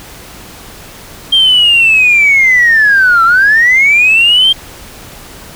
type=linear two-way sweep; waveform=sine; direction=down then up; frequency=3200 to 1324 to 3200 Hz; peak=-3 dBFS; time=1.32-4.53 s; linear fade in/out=10 ms; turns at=3.24 s; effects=tanh soft clip ceiling 0 dBFS + pink hiss -32 dBFS RMS until 5.55 s

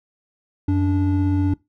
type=tone pair together; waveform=triangle; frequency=91.34 / 290 Hz; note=F#2 / D4; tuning=-22 / -22 cents; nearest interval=octave + minor sixth; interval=2000 cents; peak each=-17 dBFS; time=0.68-1.54 s; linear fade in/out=5 ms; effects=noise-tail reverb RT60 0.2 s tail -21 dB re dry

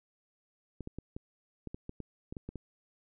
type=clicks; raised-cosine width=3 ms; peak=-27 dBFS; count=12; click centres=0.807 / 0.874 / 0.986 / 1.165 / 1.673 / 1.745 / 1.894 / 2.003 / 2.325 / 2.368 / 2.49 / 2.557 s; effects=none

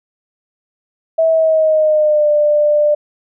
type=tone with pitch glide; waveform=sine; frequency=649 to 595.1 Hz; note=E5 to D5; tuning=-27 to +23 cents; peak=-9 dBFS; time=1.18-2.95 s; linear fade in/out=10 ms; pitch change=-150 cents; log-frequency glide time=1.29-2.29 s; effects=none

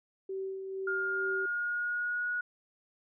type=tone with tremolo; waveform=sine; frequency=384.1 Hz; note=G4; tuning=35 cents flat; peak=-33 dBFS; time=0.29-1.46 s; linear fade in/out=5 ms; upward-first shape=sine; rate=2.2 Hz; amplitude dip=40%
type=tone with pitch glide; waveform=sine; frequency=1413 to 1456.1 Hz; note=F6 to F#6; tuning=+20 to -28 cents; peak=-30 dBFS; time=0.87-2.41 s; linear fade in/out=5 ms; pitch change=+52 cents; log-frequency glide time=1.11-2.29 s
effects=none

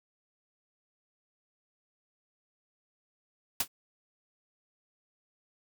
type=noise with exponential decay; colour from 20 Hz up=white; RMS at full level=-22 dBFS; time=3.6-3.68 s; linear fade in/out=5 ms; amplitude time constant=16 ms; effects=none

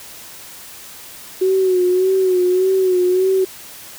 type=tone with vibrato; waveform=sine; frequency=370.6 Hz; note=F#4; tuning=3 cents sharp; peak=-12 dBFS; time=1.41-3.45 s; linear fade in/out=10 ms; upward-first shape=sine; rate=1.7 Hz; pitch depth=51 cents each way; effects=white hiss -37 dBFS RMS until 3.98 s

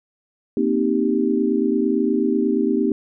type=chord; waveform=sine; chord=C minor seventh; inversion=third; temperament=equal; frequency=233.1 / 261.6 / 311.1 / 392 Hz; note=Bb3 / C4 / Eb4 / G4; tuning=0 / 0 / 0 / 0 cents; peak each=-22 dBFS; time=0.57-2.92 s; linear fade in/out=2 ms; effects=none

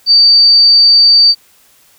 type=tone; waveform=sine; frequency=4615 Hz; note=D8; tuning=31 cents flat; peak=-3 dBFS; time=0.06-1.35 s; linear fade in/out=50 ms; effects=white hiss -48 dBFS RMS until 1.98 s

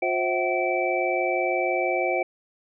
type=tone cluster; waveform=sine; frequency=358.7 / 528 / 654 / 754 / 2316 Hz; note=F4 / C5 / E5 / F#5 / D7; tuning=+46 / +16 / -14 / +32 / -25 cents; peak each=-28 dBFS; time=0.02-2.23 s; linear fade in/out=5 ms; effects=none

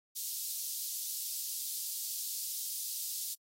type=high-pass noise; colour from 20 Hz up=white; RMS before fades=-38 dBFS; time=0.15-3.35 s; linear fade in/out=20 ms; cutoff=4100 Hz; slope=24 dB/octave; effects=AAC 48 kbps

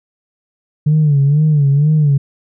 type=tone with vibrato; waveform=sine; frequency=146.83 Hz; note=D3; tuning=in tune; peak=-7 dBFS; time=0.86-2.18 s; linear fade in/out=10 ms; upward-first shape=sine; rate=2.1 Hz; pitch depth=100 cents each way; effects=tanh soft clip ceiling -5 dBFS

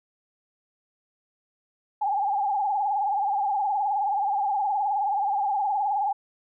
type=tone with vibrato; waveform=sine; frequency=812 Hz; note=G#5; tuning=39 cents flat; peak=-22 dBFS; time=2.01-6.13 s; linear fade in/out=10 ms; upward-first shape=triangle; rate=19 Hz; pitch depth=110 cents each way; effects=none

